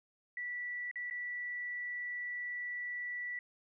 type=tone with dropouts; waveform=sine; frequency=1958 Hz; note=B6; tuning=15 cents flat; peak=-37 dBFS; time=0.37-3.39 s; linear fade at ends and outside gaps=2 ms; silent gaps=0.913-0.957 / 1.1-1.109 s; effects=none